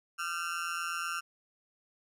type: tone with amplitude modulation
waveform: 35% pulse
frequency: 1373 Hz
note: F6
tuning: 30 cents flat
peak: -27 dBFS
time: 0.18-1.21 s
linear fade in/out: 20 ms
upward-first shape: sine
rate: 168 Hz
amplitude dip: 100%
effects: low-pass 12000 Hz 12 dB/octave